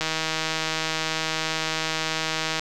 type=click train; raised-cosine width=0.2 ms; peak=-8 dBFS; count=412; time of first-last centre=0.01-2.595 s; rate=159 Hz; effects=none